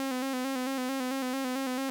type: tone with vibrato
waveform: sawtooth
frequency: 261.2 Hz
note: C4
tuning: 3 cents flat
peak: -26 dBFS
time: 0-1.9 s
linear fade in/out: 0 ms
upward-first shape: square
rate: 4.5 Hz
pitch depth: 53 cents each way
effects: none